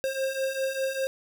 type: beating tone pair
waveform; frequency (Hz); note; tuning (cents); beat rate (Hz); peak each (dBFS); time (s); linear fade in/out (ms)
square; 530 / 535; C5 / C5; +22 / +38; 5; -33 / -29; 0.04-1.07; 0
effects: none